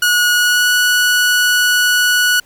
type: tone with pitch glide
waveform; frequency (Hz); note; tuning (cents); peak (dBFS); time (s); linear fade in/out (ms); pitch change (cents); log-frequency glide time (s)
sawtooth; 1454 to 1470.9; F#6 to F#6; -31 to -11; -7; 0.02-2.4; 5; +20; 0.32-0.7
effects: pink hiss -50 dBFS RMS until 2.45 s